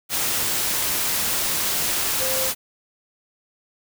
sine tone in noise, 523.3 Hz, C5, in tune, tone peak -27 dBFS, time 2.18-2.51 s, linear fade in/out 50 ms, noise white, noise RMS -23 dBFS, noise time 0.09-2.55 s, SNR -7 dB, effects none

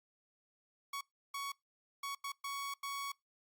sawtooth tone bursts at uneven times, 1117 Hz, C#6, 13 cents sharp, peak -35 dBFS, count 6, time 0.93-1.01 / 1.34-1.52 / 2.03-2.15 / 2.24-2.32 / 2.44-2.74 / 2.83-3.12 s, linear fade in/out 5 ms, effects noise-tail reverb RT60 0.2 s tail -24 dB re dry + Opus 48 kbps

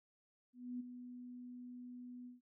sine tone with ADSR envelope, 246.9 Hz, B3, in tune, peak -39 dBFS, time 0.53-2.41 s, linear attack 270 ms, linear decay 15 ms, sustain -9 dB, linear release 150 ms, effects none

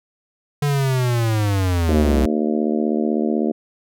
square linear sweep, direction down, 146.7 to 61.74 Hz, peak -17 dBFS, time 0.62-2.26 s, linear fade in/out 5 ms
harmonic tone, 76 Hz, D#2, 40 cents flat, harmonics 3 / 4 / 5 / 6 / 7 / 8 / 9, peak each -20 / -23 / -24 / -30 / -30 / -31 / -32 dBFS, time 1.88-3.52 s, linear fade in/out 10 ms
effects none

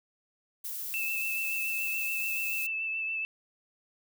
violet noise, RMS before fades -37 dBFS, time 0.64-2.67 s, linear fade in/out 10 ms
sine tone with vibrato, 2637 Hz, E7, in tune, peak -30 dBFS, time 0.94-3.25 s, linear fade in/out 0 ms, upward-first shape sine, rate 7 Hz, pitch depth 20 cents each way
effects none

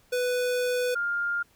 square / sine tone pair in turn, 495.7 / 1405.3 Hz, B4 / F6, +6 / +10 cents, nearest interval octave + tritone, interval 1804 cents, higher second, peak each -25 dBFS, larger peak neither, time 0.12-0.95 / 0.95-1.43 s, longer first, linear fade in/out 10 ms, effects pink hiss -62 dBFS RMS until 1.55 s

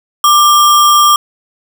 sine tone with sample-and-hold, 1184 Hz, D6, 14 cents sharp, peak -4 dBFS, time 0.24-1.16 s, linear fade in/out 2 ms, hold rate 4410 Hz, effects none

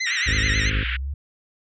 sawtooth tone with vibrato, 1950 Hz, B6, 23 cents flat, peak -19 dBFS, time 0-0.7 s, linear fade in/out 10 ms, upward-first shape sine, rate 9.2 Hz, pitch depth 110 cents each way
pink band-pass noise, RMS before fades -28 dBFS, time 0.06-0.97 s, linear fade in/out 10 ms, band 1500 to 3200 Hz, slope 48 dB/octave
sine exponential two-way sweep, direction down then up, 73.1 to 58.9 to 73.1 Hz, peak -25 dBFS, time 0.26-1.14 s, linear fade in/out 5 ms, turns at 0.84 s
harmonic tone, 51.91 Hz, G#1, in tune, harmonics 1 / 2 / 3 / 4 / 5 / 6 / 7 / 8 / 9 / 10, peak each -25 / -27 / -35 / -38 / -35 / -40 / -48 / -41 / -50 / -43 dBFS, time 0.27-0.84 s, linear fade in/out 5 ms
effects resampled to 16000 Hz

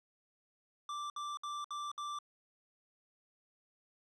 square tone bursts, 1174.7 Hz, D6, in tune, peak -39 dBFS, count 5, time 0.89-2.188 s, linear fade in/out 2 ms, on 210 ms, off 62 ms, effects low-pass 6000 Hz 12 dB/octave

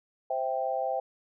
sine chord, C major, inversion none, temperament equal, 523.3 / 659.3 / 784 Hz, C5 / E5 / G5, 0 / 0 / 0 cents, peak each -32 / -32 / -31 dBFS, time 0.3-1 s, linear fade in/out 5 ms, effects none

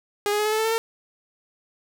sawtooth tone with pitch steps, 410.6 / 416.6 / 422.6 / 428.8 / 435 / 441.3 / 447.8 / 454.3 Hz, G#4 / G#4 / G#4 / A4 / A4 / A4 / A4 / A#4, -20 / +5 / +30 / -45 / -20 / +5 / +30 / -45 cents, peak -17 dBFS, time 0.26-0.78 s, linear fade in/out 0 ms, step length 65 ms, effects none

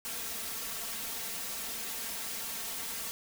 white noise with comb filter, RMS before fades -38 dBFS, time 0.05-3.11 s, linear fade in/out 0 ms, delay 4.4 ms, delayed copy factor +0.75, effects none

